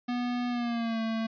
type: tone with pitch glide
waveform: square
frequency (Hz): 244.5 to 224.2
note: B3 to A3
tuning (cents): -17 to +33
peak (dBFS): -29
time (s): 0.08-1.27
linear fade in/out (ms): 10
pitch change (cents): -150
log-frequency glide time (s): 0.49-1
effects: resampled to 11025 Hz